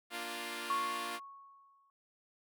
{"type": "chord", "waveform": "5% pulse", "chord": "Bb major", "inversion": "none", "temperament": "equal", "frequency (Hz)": [233.1, 293.7, 349.2], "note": ["Bb3", "D4", "F4"], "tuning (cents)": [0, 0, 0], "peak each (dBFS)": [-34, -35, -30], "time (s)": [0.1, 1.2], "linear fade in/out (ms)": 50}
{"type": "tone with exponential decay", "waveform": "sine", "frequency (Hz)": 1105, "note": "C#6", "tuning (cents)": -6, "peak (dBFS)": -29, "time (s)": [0.7, 1.9], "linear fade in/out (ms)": 1, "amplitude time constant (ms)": 260}
{"effects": []}